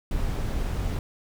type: noise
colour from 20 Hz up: brown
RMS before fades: -27 dBFS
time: 0.11-0.99 s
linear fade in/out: 2 ms
effects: none